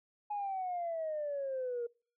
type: exponential sweep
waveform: sine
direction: down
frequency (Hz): 840 to 466.8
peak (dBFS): -33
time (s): 0.3-1.87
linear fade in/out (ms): 10
effects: noise-tail reverb RT60 0.4 s tail -26 dB re dry + tanh soft clip ceiling -30 dBFS